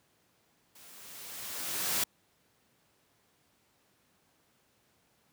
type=noise with level ramp; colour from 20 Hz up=white; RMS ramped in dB=-55 to -29 dBFS; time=0.75-2.04 s; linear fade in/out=5 ms; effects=pink hiss -70 dBFS RMS until 5.32 s + high-pass 100 Hz 12 dB/octave